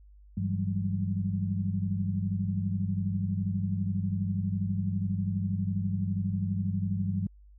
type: tone cluster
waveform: sine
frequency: 99.1 / 165.3 / 187.9 / 200.1 Hz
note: G2 / E3 / F#3 / G3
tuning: +19 / +5 / +27 / +36 cents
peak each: -30 / -36 / -32 / -35 dBFS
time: 0.37-7.27 s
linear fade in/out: 5 ms
effects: added 50 Hz sine -51 dBFS peak until 7.58 s